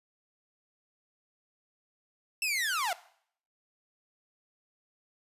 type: linear sweep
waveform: sawtooth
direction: down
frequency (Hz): 2700 to 655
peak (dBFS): -25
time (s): 2.42-2.93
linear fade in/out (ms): 2
effects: noise-tail reverb RT60 0.6 s tail -18 dB re dry + resampled to 32000 Hz